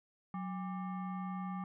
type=tone with frequency modulation; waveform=sine; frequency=185 Hz; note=F#3; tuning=in tune; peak=-37 dBFS; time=0.34-1.64 s; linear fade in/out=2 ms; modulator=992 Hz; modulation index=0.76; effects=none